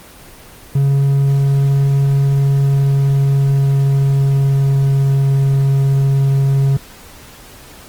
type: tone with pitch glide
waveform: triangle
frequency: 138.59 to 137 Hz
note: C#3 to C#3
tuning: 0 to -20 cents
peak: -8 dBFS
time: 0.75-6.77 s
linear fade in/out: 5 ms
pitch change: -20 cents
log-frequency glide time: 2.42-5.47 s
effects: pink hiss -39 dBFS RMS until 7.88 s + Opus 24 kbps

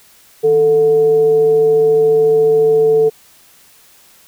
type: tone with frequency modulation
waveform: sine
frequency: 442.9 Hz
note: A4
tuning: 11 cents sharp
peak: -8 dBFS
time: 0.43-3.1 s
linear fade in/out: 20 ms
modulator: 284 Hz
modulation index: 0.21
effects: white hiss -47 dBFS RMS until 4.27 s

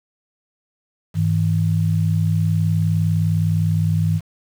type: tone pair together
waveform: sine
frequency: 101.2 / 160.84 Hz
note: G#2 / E3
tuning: -44 / -42 cents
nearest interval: minor sixth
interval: 802 cents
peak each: -18 dBFS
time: 1.14-4.21 s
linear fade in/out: 50 ms
effects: 7-bit

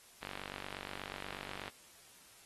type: click train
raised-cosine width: 0.3 ms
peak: -26 dBFS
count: 71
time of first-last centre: 0.23-1.679 s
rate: 48.3 Hz
effects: white hiss -60 dBFS RMS until 2.45 s + AAC 32 kbps

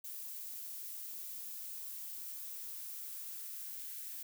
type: noise with high-pass filter sweep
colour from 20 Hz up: violet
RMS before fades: -45 dBFS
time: 0.04-4.23 s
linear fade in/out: 5 ms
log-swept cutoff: 410 to 1700 Hz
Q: 1.8
effects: none

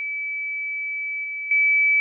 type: tone with level steps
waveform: sine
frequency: 2300 Hz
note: D7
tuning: 37 cents flat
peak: -25 / -27 / -15 dBFS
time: 0-2 s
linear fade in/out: 0 ms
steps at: 1.24 / 1.51 s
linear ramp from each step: 2 ms
effects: none

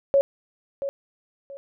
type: tone with echo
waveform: sine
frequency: 554.4 Hz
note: C#5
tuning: in tune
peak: -14 dBFS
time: 0.14-0.21 s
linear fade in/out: 0 ms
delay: 680 ms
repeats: 2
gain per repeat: -11 dB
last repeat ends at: 1.57 s
effects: none

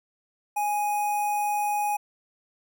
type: tone with notch filter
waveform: square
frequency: 830.6 Hz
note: G#5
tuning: in tune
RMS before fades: -26 dBFS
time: 0.56-1.97 s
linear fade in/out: 10 ms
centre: 4100 Hz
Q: 0.79
effects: none

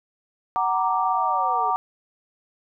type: chord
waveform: sine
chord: Gb augmented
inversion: none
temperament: equal with one note detuned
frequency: 749.5 / 932.3 / 1174.7 Hz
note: Gb5 / Bb5 / D6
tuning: +22 / 0 / 0 cents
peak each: -24 dBFS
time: 0.56-1.76 s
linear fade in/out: 0 ms
type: exponential sweep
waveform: sine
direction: down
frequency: 1046.5 to 415.3 Hz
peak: -34 dBFS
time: 0.74-1.71 s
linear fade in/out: 10 ms
effects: none

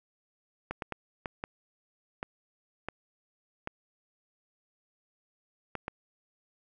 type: clicks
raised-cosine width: 0.5 ms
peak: -19 dBFS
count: 10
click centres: 0.71 / 0.822 / 0.923 / 1.258 / 1.439 / 2.229 / 2.886 / 3.674 / 5.753 / 5.881 s
effects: none

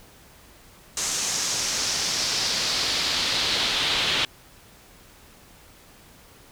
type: noise with band-pass filter sweep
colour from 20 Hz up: brown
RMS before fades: -25 dBFS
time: 0.97-4.25 s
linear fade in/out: 2 ms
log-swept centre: 6900 to 3400 Hz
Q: 2.5
effects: pink hiss -51 dBFS RMS until 6.51 s

